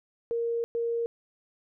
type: tone bursts at uneven times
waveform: sine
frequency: 466.2 Hz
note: A#4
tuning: in tune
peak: -26 dBFS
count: 2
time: 0.31-0.64 / 0.75-1.06 s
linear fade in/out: 0 ms
effects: none